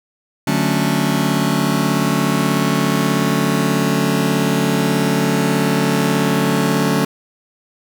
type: chord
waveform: sawtooth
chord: D major seventh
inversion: none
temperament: just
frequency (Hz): 146.83 / 183.54 / 220.2 / 275.3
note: D3 / F#3 / A3 / C#4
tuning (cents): 0 / -14 / +2 / -12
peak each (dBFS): -16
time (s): 0.47-7.05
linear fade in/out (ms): 5
effects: none